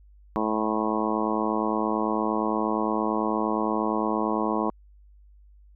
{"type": "harmonic tone", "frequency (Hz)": 108.7, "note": "A2", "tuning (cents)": -21, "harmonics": [2, 3, 4, 5, 6, 7, 8, 9, 10], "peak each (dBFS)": [-29, -29, -32, -34, -34, -34, -35, -31, -32], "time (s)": [0.36, 4.7], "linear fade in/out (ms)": 0, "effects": ["added 50 Hz sine -50 dBFS peak until 5.75 s"]}